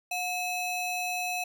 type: ring-modulated tone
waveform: square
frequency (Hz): 1655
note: G#6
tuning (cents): -6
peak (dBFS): -27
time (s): 0.11-1.44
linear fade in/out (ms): 5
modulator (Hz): 930
effects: none